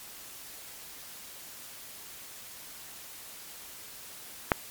click, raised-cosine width 0.5 ms, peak -5 dBFS, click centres 4.518 s, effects white hiss -46 dBFS RMS until 4.7 s + MP3 96 kbps

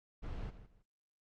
brown noise with echo, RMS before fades -41 dBFS, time 0.22-0.51 s, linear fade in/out 20 ms, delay 160 ms, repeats 2, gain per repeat -12 dB, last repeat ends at 0.83 s, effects low-pass 4000 Hz 12 dB/octave + Opus 48 kbps

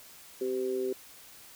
sine tone with amplitude modulation, 386.3 Hz, G4, 25 cents flat, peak -25 dBFS, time 0.41-0.93 s, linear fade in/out 5 ms, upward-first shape sine, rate 125 Hz, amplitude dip 75%, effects white hiss -52 dBFS RMS until 1.55 s

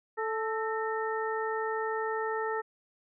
harmonic tone with a mistuned harmonic, 440 Hz, A4, in tune, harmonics 1 / 2 / 3 / 4, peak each -32 / -35 / -37 / -38 dBFS, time 0.17-2.62 s, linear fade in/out 20 ms, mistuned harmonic 4, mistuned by +65 cents, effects none

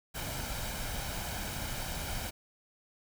pink noise with comb filter, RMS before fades -37 dBFS, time 0.14-2.31 s, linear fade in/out 20 ms, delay 1.3 ms, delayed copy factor +0.5, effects none

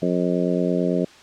harmonic tone, 89 Hz, F2, 33 cents sharp, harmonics 2 / 3 / 4 / 5 / 6 / 7, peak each -23 / -25 / -26 / -27 / -28 / -28 dBFS, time 0.02-1.05 s, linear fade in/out 5 ms, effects white hiss -47 dBFS RMS until 1.22 s + low-pass 5000 Hz 12 dB/octave

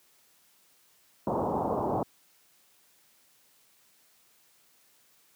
white low-pass noise, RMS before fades -29 dBFS, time 1.27-2.03 s, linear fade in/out 2 ms, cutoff 980 Hz, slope 48 dB/octave, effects white hiss -64 dBFS RMS until 5.35 s + high-pass 100 Hz 12 dB/octave

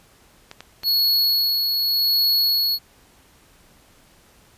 clicks, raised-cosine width 0.2 ms, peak -19 dBFS, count 3, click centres 0.514 / 0.606 / 0.834 s
square tone with tremolo, 4356 Hz, C#8, 31 cents flat, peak -16 dBFS, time 0.83-2.79 s, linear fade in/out 50 ms, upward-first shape sine, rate 0.86 Hz, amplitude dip 35%
effects pink hiss -54 dBFS RMS until 4.57 s + resampled to 32000 Hz

